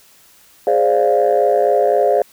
sine chord, D half-diminished seventh, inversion second, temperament equal, 415.3 / 523.3 / 587.3 / 698.5 Hz, Ab4 / C5 / D5 / F5, 0 / 0 / 0 / 0 cents, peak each -16 dBFS, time 0.67-2.22 s, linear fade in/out 2 ms, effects tanh soft clip ceiling -4 dBFS + white hiss -49 dBFS RMS until 2.32 s

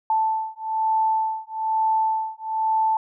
sine beating tone pair, 880 / 881.1 Hz, A5 / A5, 0 / +2 cents, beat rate 1.1 Hz, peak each -23 dBFS, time 0.1-2.97 s, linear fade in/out 2 ms, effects none

